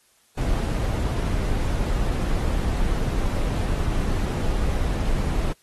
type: noise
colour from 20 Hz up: brown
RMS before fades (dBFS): -23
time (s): 0.37-5.53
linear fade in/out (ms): 10
effects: white hiss -61 dBFS RMS until 5.62 s + AAC 32 kbps